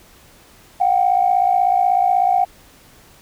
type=tone pair together; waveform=sine; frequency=721 / 777.3 Hz; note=F#5 / G5; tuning=-45 / -15 cents; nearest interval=minor second; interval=130 cents; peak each=-15 dBFS; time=0.8-2.45 s; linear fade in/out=10 ms; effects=tanh soft clip ceiling -5 dBFS + pink hiss -48 dBFS RMS until 3.21 s